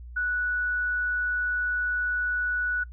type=tone; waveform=sine; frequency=1475 Hz; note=F#6; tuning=6 cents flat; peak=-24 dBFS; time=0.16-2.84 s; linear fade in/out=10 ms; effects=noise-tail reverb RT60 0.1 s tail -23 dB re dry + added 60 Hz sine -39 dBFS peak until 2.92 s